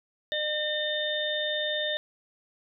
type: harmonic tone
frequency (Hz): 605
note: D#5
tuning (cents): -49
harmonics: 1 / 3 / 5 / 6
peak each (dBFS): -31 / -33 / -41 / -30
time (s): 0.32-1.97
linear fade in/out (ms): 0
effects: none